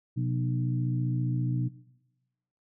harmonic tone with a mistuned harmonic, 60.7 Hz, B1, 29 cents flat, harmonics 2 / 3 / 4 / 5, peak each -27 / -34 / -40 / -37 dBFS, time 0.16-1.69 s, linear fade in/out 20 ms, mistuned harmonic 2, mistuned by +81 cents, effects noise-tail reverb RT60 1.0 s tail -19 dB re dry

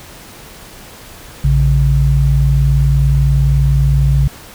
sine tone pair together, 58.73 / 138.59 Hz, A#1 / C#3, +14 / 0 cents, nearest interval octave + minor third, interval 1486 cents, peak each -11 dBFS, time 1.44-4.28 s, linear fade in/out 5 ms, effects pink hiss -36 dBFS RMS until 4.54 s

